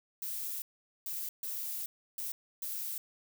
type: noise bursts at uneven times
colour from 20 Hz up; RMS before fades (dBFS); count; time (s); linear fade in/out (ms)
violet; -38; 5; 0.22-0.62 / 1.06-1.29 / 1.43-1.86 / 2.18-2.32 / 2.62-2.98; 2
effects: none